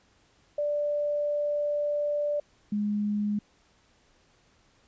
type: tone pair in turn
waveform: sine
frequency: 587.3 / 207.6 Hz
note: D5 / G#3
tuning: 0 / 0 cents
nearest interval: octave + tritone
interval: 1800 cents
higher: first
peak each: -25 / -25 dBFS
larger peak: neither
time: 0.58-2.4 / 2.72-3.39 s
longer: first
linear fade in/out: 5 ms
effects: pink hiss -64 dBFS RMS until 4.87 s + resampled to 16000 Hz